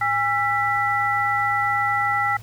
sine tone cluster, 815 / 1346 / 1970 Hz, G#5 / E6 / B6, -33 / +36 / -5 cents, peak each -23 dBFS, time 0.01-2.37 s, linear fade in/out 5 ms, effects added 111 Hz sine -38 dBFS peak until 2.42 s + pink hiss -48 dBFS RMS until 2.42 s

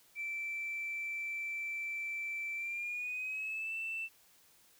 sine tone with pitch glide, 2333 to 2664 Hz, D7 to E7, -12 to +18 cents, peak -35 dBFS, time 0.15-4.09 s, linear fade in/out 50 ms, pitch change +230 cents, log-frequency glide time 2.55-3.75 s, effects tanh soft clip ceiling -32 dBFS + white hiss -65 dBFS RMS until 4.79 s

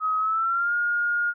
sine tone with pitch glide, 1269 to 1424.4 Hz, D#6 to F6, +34 to +34 cents, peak -21 dBFS, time 0-1.34 s, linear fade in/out 50 ms, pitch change +200 cents, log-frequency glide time 0.18-0.74 s, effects none

